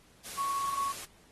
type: tone in noise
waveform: sine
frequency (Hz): 1108.7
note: C#6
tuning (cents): 0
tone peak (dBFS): -29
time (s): 0.37-0.93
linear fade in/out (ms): 20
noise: white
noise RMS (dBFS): -42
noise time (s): 0.24-1.06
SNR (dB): +10
effects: pink hiss -62 dBFS RMS until 1.31 s + AAC 32 kbps